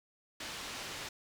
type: low-pass noise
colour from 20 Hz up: white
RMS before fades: -43 dBFS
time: 0.4-1.09 s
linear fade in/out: 5 ms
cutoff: 4700 Hz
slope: 12 dB/octave
effects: none